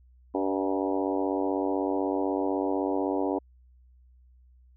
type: harmonic tone with a mistuned harmonic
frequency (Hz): 96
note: G2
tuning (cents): -36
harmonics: 3 / 4 / 5 / 6 / 7 / 8 / 9 / 10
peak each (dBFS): -29 / -31 / -33 / -35 / -36 / -37 / -38 / -39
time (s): 0.34-3.39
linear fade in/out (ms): 10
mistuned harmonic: 6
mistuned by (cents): +25
effects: added 62 Hz sine -54 dBFS peak until 4.76 s